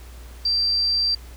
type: tone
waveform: sine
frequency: 4699 Hz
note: D8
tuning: in tune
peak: -18 dBFS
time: 0.45-1.15 s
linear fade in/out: 5 ms
effects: added 60 Hz sine -38 dBFS peak until 1.36 s + pink hiss -48 dBFS RMS until 1.36 s